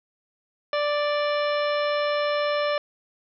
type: harmonic tone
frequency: 587.3 Hz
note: D5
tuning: in tune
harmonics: 1 / 2 / 3 / 4 / 5 / 6 / 7 / 9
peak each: -23 / -29 / -33 / -35 / -37 / -39 / -40 / -42 dBFS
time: 0.73-2.78 s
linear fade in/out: 2 ms
effects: none